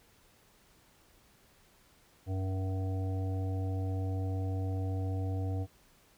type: harmonic tone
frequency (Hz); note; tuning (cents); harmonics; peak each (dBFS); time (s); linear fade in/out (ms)
94.8; F#2; +43; 1 / 3 / 5 / 7 / 8; -31 / -41 / -45 / -48 / -49; 2.26-5.67; 50
effects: pink hiss -64 dBFS RMS until 6.17 s